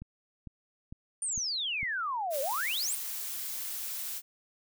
click train, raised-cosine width 5 ms, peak -30 dBFS, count 5, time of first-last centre 0.02-1.83 s, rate 2.21 Hz
sine exponential two-way sweep, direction down then up, 9397 to 523.3 to 9397 Hz, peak -30 dBFS, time 1.22-2.95 s, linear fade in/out 2 ms, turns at 2.41 s
blue noise, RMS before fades -37 dBFS, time 2.3-4.22 s, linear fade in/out 50 ms
effects none

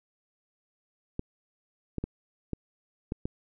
clicks, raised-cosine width 3 ms, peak -18 dBFS, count 6, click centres 1.194 / 1.983 / 2.04 / 2.533 / 3.121 / 3.255 s, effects none

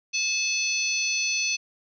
harmonic tone with a mistuned harmonic, 863 Hz, A5, 34 cents flat, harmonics 3 / 4 / 5 / 6 / 7, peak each -26 / -36 / -30 / -38 / -29 dBFS, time 0.13-1.57 s, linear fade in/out 20 ms, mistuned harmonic 5, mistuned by +17 cents, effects none

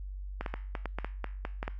clicks, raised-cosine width 0.5 ms, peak -19 dBFS, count 11, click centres 0.41 / 0.462 / 0.54 / 0.752 / 0.857 / 0.986 / 1.046 / 1.243 / 1.451 / 1.629 / 1.679 s, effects added 48 Hz sine -37 dBFS peak until 1.79 s + Opus 48 kbps

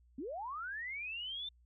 sine linear sweep, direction up, 233.9 to 3600 Hz, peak -39 dBFS, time 0.18-1.49 s, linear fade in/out 5 ms, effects added 60 Hz sine -63 dBFS peak until 1.65 s

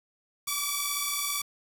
5% pulse beating tone pair, 1142 / 1160 Hz, D6 / D6, -49 / -22 cents, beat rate 18 Hz, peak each -19 dBFS, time 0.47-1.42 s, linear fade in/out 10 ms, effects 8-bit

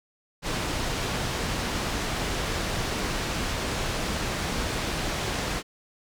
pink low-pass noise, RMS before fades -29 dBFS, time 0.42-5.63 s, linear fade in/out 50 ms, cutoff 6700 Hz, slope 12 dB/octave, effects none

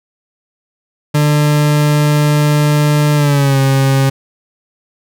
40% pulse tone with pitch glide, 148.6 to 135.48 Hz, D3 to C#3, +21 to -39 cents, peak -8 dBFS, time 1.14-4.1 s, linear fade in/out 10 ms, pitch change -160 cents, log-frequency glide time 3.15-3.58 s, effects none

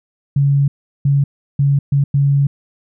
sine tone bursts at uneven times, 140.4 Hz, C#3, 22 cents sharp, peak -10 dBFS, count 5, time 0.36-0.68 / 1.05-1.24 / 1.59-1.79 / 1.92-2.04 / 2.14-2.47 s, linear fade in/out 5 ms, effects none

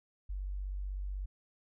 sine tone, 48.04 Hz, G1, 34 cents flat, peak -35 dBFS, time 0.29-1.26 s, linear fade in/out 10 ms, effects none

